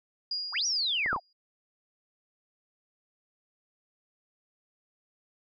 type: tone with exponential decay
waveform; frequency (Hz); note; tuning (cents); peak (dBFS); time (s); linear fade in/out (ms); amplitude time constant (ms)
sine; 4856; D#8; -43; -28; 0.31-1.33; 5; 220
type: linear two-way sweep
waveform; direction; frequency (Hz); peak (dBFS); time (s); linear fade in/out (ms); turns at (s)
sine; up then down; 622.3 to 5920 to 622.3; -26; 0.52-1.2; 50; 0.66
type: clicks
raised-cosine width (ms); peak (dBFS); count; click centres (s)
1; -25 / -19 / -23; 3; 1.061 / 1.13 / 1.162
effects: none